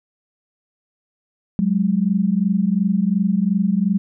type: tone pair together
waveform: sine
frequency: 185 / 207.8 Hz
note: F#3 / G#3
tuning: 0 / +1 cents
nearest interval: major second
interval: 201 cents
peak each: -18 dBFS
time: 1.59-3.98 s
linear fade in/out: 0 ms
effects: none